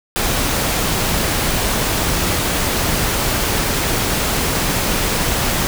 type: noise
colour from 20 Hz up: pink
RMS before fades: -18 dBFS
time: 0.16-5.67 s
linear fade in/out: 0 ms
effects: none